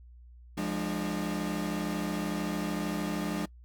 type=chord; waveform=40% pulse; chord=D diminished; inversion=first; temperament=equal with one note detuned; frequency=174.61 / 207.7 / 300.5 Hz; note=F3 / Ab3 / D4; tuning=0 / 0 / +40 cents; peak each=-34 dBFS; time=0.57-3.46 s; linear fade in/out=10 ms; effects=noise-tail reverb RT60 0.1 s tail -23 dB re dry + added 60 Hz sine -49 dBFS peak until 3.64 s